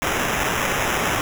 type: noise with sample-and-hold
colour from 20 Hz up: white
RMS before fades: -22 dBFS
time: 0.02-1.21 s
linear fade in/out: 0 ms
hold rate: 4410 Hz
effects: none